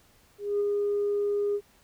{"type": "tone with ADSR envelope", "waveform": "sine", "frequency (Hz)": 408.8, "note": "G#4", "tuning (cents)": -27, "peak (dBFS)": -21, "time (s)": [0.38, 1.61], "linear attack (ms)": 220, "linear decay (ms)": 21, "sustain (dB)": -2, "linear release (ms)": 61, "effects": ["tanh soft clip ceiling -20 dBFS", "pink hiss -61 dBFS RMS until 1.83 s"]}